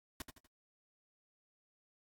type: noise with echo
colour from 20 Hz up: pink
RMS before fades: -43 dBFS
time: 0.2-0.22 s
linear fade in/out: 2 ms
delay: 81 ms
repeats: 3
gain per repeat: -8 dB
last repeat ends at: 0.463 s
effects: noise-tail reverb RT60 0.1 s tail -24 dB re dry + AAC 64 kbps